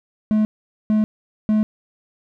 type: tone bursts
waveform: triangle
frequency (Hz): 214.6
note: A3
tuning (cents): -43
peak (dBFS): -12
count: 3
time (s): 0.31-1.63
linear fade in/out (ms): 0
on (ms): 140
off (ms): 450
effects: none